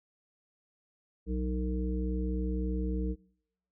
harmonic tone with a mistuned harmonic, 61.74 Hz, B1, in tune, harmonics 1 / 3 / 5 / 7, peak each -31 / -35 / -38 / -40 dBFS, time 1.26-3.16 s, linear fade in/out 50 ms, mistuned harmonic 7, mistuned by +91 cents, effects noise-tail reverb RT60 0.8 s tail -25 dB re dry

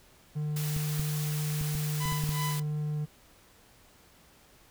triangle tone, 150.5 Hz, D3, 43 cents sharp, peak -27 dBFS, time 0.35-3.06 s, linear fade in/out 20 ms
white high-pass noise, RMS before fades -39 dBFS, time 0.56-2.6 s, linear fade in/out 5 ms, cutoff 770 Hz, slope 12 dB/octave
clicks, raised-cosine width 5 ms, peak -24 dBFS, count 8, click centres 0.765 / 0.996 / 1.612 / 1.751 / 2.056 / 2.123 / 2.238 / 2.292 s
sawtooth tone with tremolo, 1000 Hz, B5, 21 cents sharp, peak -29 dBFS, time 2-2.63 s, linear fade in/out 10 ms, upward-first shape sine, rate 2.8 Hz, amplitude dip 90%
effects pink hiss -59 dBFS RMS until 4.7 s

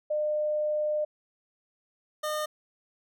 sine / 25% pulse tone pair in turn, 604 / 608.9 Hz, D5 / D#5, +48 / -38 cents, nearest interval unison, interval 14 cents, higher second, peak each -25 dBFS, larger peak neither, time 0.1-1.05 / 2.23-2.46 s, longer first, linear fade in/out 10 ms, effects none

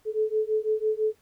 sine beating tone pair, 430 / 436 Hz, A4 / A4, -40 / -16 cents, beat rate 6 Hz, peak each -26 dBFS, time 0.05-1.15 s, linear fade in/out 50 ms, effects pink hiss -65 dBFS RMS until 1.21 s

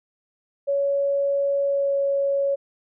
sine tone with pitch glide, 560 to 556.5 Hz, C#5 to C#5, +18 to +7 cents, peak -19 dBFS, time 0.67-2.56 s, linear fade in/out 20 ms, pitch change -11 cents, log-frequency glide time 1.65-1.96 s, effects none

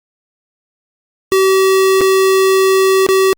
square tone with dropouts, 382.4 Hz, G4, 43 cents flat, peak -9 dBFS, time 1.32-3.33 s, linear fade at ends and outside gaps 0 ms, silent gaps 2.009-2.014 / 3.065-3.088 s, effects Opus 48 kbps

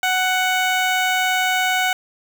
15% pulse tone with notch filter, 743 Hz, F#5, 7 cents sharp, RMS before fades -19 dBFS, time 0.03-1.93 s, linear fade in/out 2 ms, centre 10000 Hz, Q 1.4, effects 7-bit

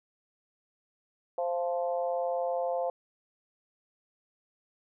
harmonic tone with a mistuned harmonic, 174.61 Hz, F3, in tune, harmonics 3 / 4 / 5 / 6, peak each -30 / -32 / -39 / -47 dBFS, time 1.38-2.9 s, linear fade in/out 2 ms, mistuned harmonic 4, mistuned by -17 cents, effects none

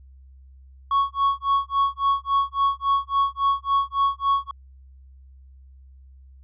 triangle tone with tremolo, 1109 Hz, C#6, in tune, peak -14 dBFS, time 0.91-4.51 s, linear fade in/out 2 ms, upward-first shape sine, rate 3.6 Hz, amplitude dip 100%, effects added 66 Hz sine -45 dBFS peak until 6.43 s + resampled to 8000 Hz

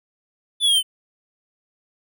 square exponential sweep, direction down, 3520 to 3018 Hz, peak -15 dBFS, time 0.6-0.83 s, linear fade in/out 50 ms, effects none

